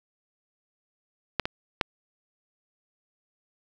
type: clicks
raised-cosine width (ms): 0.3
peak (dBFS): -7 / -12 / -6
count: 3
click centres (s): 1.397 / 1.455 / 1.812
effects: 7-bit